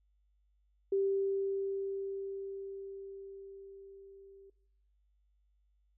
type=tone with level ramp; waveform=sine; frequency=391.7 Hz; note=G4; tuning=1 cent flat; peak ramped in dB=-27 to -54 dBFS; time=0.92-4.5 s; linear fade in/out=5 ms; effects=noise-tail reverb RT60 0.7 s tail -19 dB re dry + added 50 Hz sine -69 dBFS peak until 5.97 s